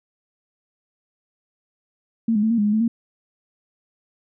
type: tone with pitch steps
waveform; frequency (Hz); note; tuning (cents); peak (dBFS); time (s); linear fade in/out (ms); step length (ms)
sine; 227.2 / 208.4 / 221 / 232.6 / 207.1 / 208.7 / 218.1 / 231.5; A#3 / G#3 / A3 / A#3 / G#3 / G#3 / A3 / A#3; -44 / +6 / +8 / -4 / -5 / +9 / -15 / -12; -16; 2.28-2.88; 5; 75
effects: none